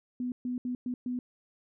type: tone bursts at uneven times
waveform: sine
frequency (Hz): 248.2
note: B3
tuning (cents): +9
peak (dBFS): -30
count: 5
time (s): 0.2-0.32 / 0.45-0.58 / 0.65-0.75 / 0.86-0.94 / 1.06-1.19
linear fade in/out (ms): 2
effects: none